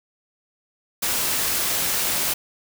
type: noise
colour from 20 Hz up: white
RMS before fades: -23 dBFS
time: 1.02-2.34 s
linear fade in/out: 10 ms
effects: none